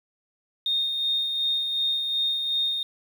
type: tone with tremolo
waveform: sine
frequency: 3681 Hz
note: A#7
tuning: 23 cents flat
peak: -21 dBFS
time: 0.66-2.83 s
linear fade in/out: 2 ms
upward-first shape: sine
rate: 2.7 Hz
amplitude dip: 40%
effects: 8-bit